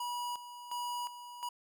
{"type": "tone with tremolo", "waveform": "square", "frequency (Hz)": 970, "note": "B5", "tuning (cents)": -31, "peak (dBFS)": -36, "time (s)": [0, 1.49], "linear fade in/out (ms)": 5, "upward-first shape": "square", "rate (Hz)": 1.4, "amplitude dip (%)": 70, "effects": []}